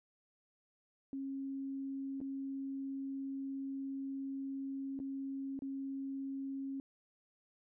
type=tone with dropouts; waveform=sine; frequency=271.7 Hz; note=C#4; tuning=35 cents flat; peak=-38 dBFS; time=1.13-6.8 s; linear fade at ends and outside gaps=1 ms; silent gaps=2.204-2.213 / 4.991-5 / 5.591-5.621 s; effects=none